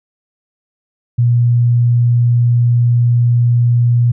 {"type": "tone", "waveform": "sine", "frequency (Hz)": 120, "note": "B2", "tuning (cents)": -49, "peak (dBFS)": -8, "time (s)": [1.18, 4.12], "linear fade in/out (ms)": 10, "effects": []}